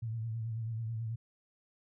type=tone with vibrato; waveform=sine; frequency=113 Hz; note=A2; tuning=47 cents sharp; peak=-34 dBFS; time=0.02-1.16 s; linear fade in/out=10 ms; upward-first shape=sine; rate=9.2 Hz; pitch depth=55 cents each way; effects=none